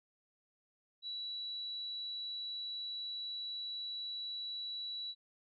sine tone, 3928 Hz, B7, 10 cents flat, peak -39 dBFS, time 1.02-5.15 s, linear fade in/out 50 ms, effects none

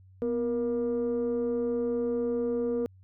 sine tone pair together, 246.9 / 471.6 Hz, B3 / A#4, 0 / +20 cents, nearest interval major seventh, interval 1120 cents, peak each -29 / -26 dBFS, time 0.22-2.86 s, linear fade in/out 0 ms, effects tanh soft clip ceiling -22 dBFS + added 94 Hz sine -52 dBFS peak until 3.03 s

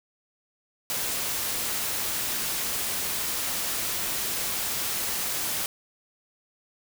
white noise, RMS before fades -29 dBFS, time 0.9-5.66 s, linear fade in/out 0 ms, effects none

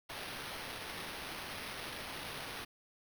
violet noise with sample-and-hold, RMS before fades -44 dBFS, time 0.09-2.65 s, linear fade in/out 10 ms, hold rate 7350 Hz, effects none

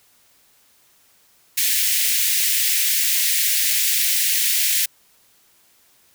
white high-pass noise, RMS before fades -19 dBFS, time 1.57-4.86 s, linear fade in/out 10 ms, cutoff 1800 Hz, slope 48 dB/octave, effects white hiss -57 dBFS RMS until 6.14 s

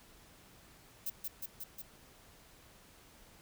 violet noise with echo, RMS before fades -37 dBFS, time 1.06-1.1 s, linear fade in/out 5 ms, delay 180 ms, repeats 4, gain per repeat -2 dB, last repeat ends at 1.82 s, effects pink hiss -60 dBFS RMS until 3.41 s

